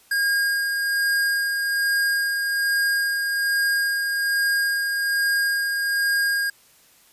square tone with tremolo, 1623 Hz, G#6, 40 cents flat, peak -19 dBFS, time 0.11-6.5 s, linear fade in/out 5 ms, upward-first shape sine, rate 1.2 Hz, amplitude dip 35%, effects white hiss -55 dBFS RMS until 7.12 s + resampled to 32000 Hz

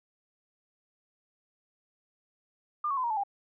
sine tone with pitch steps, 1200 / 1106.8 / 1020.8 / 941.5 / 868.4 / 800.9 Hz, D6 / C#6 / C6 / A#5 / A5 / G5, +37 / -3 / -43 / +17 / -23 / +37 cents, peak -27 dBFS, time 2.84-3.236 s, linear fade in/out 5 ms, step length 66 ms, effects none

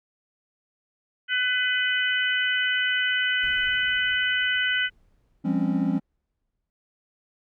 harmonic tone, 501 Hz, B4, 25 cents sharp, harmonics 3 / 4 / 5 / 6, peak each -24 / -28 / -33 / -27 dBFS, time 1.28-4.9 s, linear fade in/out 50 ms
brown noise with exponential decay, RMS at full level -42 dBFS, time 3.43-6.7 s, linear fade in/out 0 ms, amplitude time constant 710 ms
triangle chord, Db major seventh, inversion first, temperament equal with one note detuned, 174.61 / 203 / 261.6 / 277.2 Hz, F3 / Ab3 / C4 / Db4, 0 / -39 / 0 / 0 cents, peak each -25 dBFS, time 5.44-6 s, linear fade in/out 20 ms
effects none

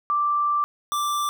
sine / square tone pair in turn, 1174.7 / 1174.7 Hz, D6 / D6, 0 / 0 cents, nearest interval unison, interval 0 cents, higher neither, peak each -19 / -23 dBFS, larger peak first, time 0.1-0.64 / 0.92-1.29 s, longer first, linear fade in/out 0 ms, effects none

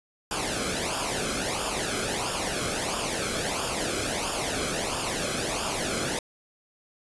pink noise with flanger, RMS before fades -29 dBFS, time 0.31-6.19 s, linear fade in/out 2 ms, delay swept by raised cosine 0.49 to 1.1 ms, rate 1.5 Hz, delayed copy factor -0.7, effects resampled to 24000 Hz

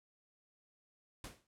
pink noise with exponential decay, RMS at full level -44 dBFS, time 1.24-1.47 s, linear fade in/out 2 ms, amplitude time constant 48 ms, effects low-pass 11000 Hz 12 dB/octave

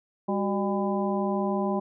harmonic tone with a mistuned harmonic, 200.7 Hz, G3, 41 cents sharp, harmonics 1 / 2 / 3 / 4 / 5, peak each -27 / -30 / -32 / -33 / -34 dBFS, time 0.28-1.8 s, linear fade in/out 10 ms, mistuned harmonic 2, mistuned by -120 cents, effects none

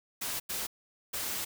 white noise bursts at uneven times, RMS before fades -35 dBFS, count 3, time 0.21-0.4 / 0.49-0.67 / 1.13-1.45 s, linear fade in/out 10 ms, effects none

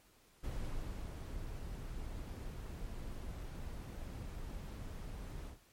brown noise with ADSR envelope, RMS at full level -40 dBFS, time 0.43-5.59 s, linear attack 13 ms, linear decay 680 ms, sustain -4 dB, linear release 120 ms, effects pink hiss -67 dBFS RMS until 5.72 s + MP3 64 kbps

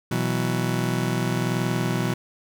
30% pulse chord, B suspended fourth, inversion none, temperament just, 123.47 / 164.63 / 185.21 Hz, B2 / E3 / F#3, 0 / -2 / +2 cents, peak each -23 / -25 / -25 dBFS, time 0.11-2.14 s, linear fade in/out 5 ms, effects none

